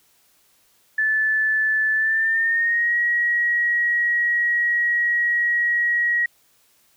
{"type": "tone with pitch glide", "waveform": "sine", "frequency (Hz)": [1745, 1902.9], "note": ["A6", "A#6"], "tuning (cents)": [-15, 35], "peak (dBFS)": -17, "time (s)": [0.98, 6.26], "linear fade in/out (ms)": 5, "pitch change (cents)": 150, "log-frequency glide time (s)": [1.94, 2.97], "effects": ["white hiss -60 dBFS RMS until 6.96 s"]}